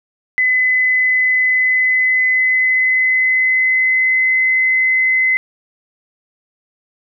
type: tone with pitch glide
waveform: sine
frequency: 2018 to 2043 Hz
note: B6 to C7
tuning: +37 to -42 cents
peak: -11 dBFS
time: 0.38-5.37 s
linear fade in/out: 0 ms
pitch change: +21 cents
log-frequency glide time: 1.42-4.42 s
effects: none